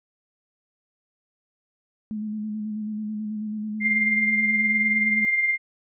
sine tone with vibrato, 213.4 Hz, G#3, 47 cents sharp, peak -27 dBFS, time 2.11-5.25 s, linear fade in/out 0 ms, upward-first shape square, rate 9.2 Hz, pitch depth 24 cents each way
sine tone with tremolo, 2100 Hz, C7, 6 cents sharp, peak -17 dBFS, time 3.8-5.58 s, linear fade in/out 50 ms, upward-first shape sine, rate 19 Hz, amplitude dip 45%
effects none

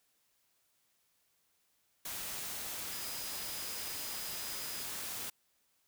sine tone in noise, 4978 Hz, D#8, in tune, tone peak -48 dBFS, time 2.92-4.84 s, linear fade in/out 5 ms, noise white, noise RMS -41 dBFS, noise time 2.05-5.3 s, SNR -10 dB, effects white hiss -75 dBFS RMS until 5.87 s

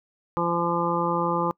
harmonic tone, 171.3 Hz, F3, 33 cents flat, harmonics 1 / 2 / 3 / 5 / 6 / 7, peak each -29 / -29 / -29 / -29 / -29 / -29 dBFS, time 0.37-1.51 s, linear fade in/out 0 ms, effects noise-tail reverb RT60 0.1 s tail -25 dB re dry

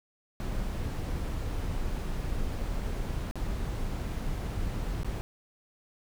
brown noise with dropouts, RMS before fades -32 dBFS, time 0.4-5.21 s, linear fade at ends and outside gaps 0 ms, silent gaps 3.311-3.356 / 5.032-5.046 s, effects none

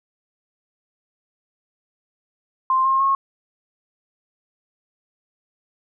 sine tone with pitch steps, 1048 / 1067.6 / 1087.5 Hz, C6 / C6 / C#6, +2 / +35 / -33 cents, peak -15 dBFS, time 2.7-3.15 s, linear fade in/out 2 ms, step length 150 ms, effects none

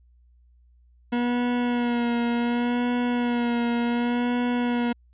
40% pulse tone with vibrato, 240.3 Hz, B3, 47 cents flat, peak -21 dBFS, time 1.12-4.93 s, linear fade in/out 10 ms, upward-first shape sine, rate 0.68 Hz, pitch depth 26 cents each way, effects added 60 Hz sine -54 dBFS peak until 5.13 s + resampled to 8000 Hz

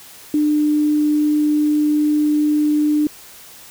sine tone with quantisation, 299.6 Hz, D4, 35 cents sharp, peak -13 dBFS, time 0.34-3.07 s, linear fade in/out 2 ms, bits 7, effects white hiss -41 dBFS RMS until 3.7 s

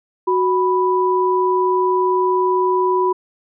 sine tone pair together, 370 / 987.8 Hz, F#4 / B5, 0 / 0 cents, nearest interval octave + perfect fourth, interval 1700 cents, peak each -16 / -17 dBFS, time 0.27-3.13 s, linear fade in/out 10 ms, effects none

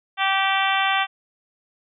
harmonic tone, 388.1 Hz, G4, 17 cents flat, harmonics 2 / 3 / 4 / 5 / 6 / 7 / 8 / 9, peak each -23 / -25 / -26 / -27 / -28 / -28 / -29 / -30 dBFS, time 0.17-1.07 s, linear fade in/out 50 ms, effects none

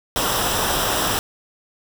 pink noise with comb filter, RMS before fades -21 dBFS, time 0.16-1.19 s, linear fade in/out 0 ms, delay 0.45 ms, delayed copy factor -0.6, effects none

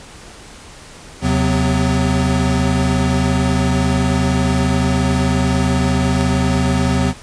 square tone cluster, 77.8 / 132.4 / 183.6 / 253.4 Hz, D#2 / C3 / F#3 / B3, 0 / +21 / -13 / +45 cents, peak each -20 dBFS, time 1.21-7.14 s, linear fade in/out 50 ms, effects pink hiss -38 dBFS RMS until 7.22 s + resampled to 22050 Hz

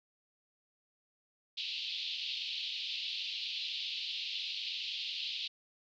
white band-pass noise, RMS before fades -39 dBFS, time 1.57-5.48 s, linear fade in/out 10 ms, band 2700 to 4300 Hz, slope 48 dB/octave, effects none

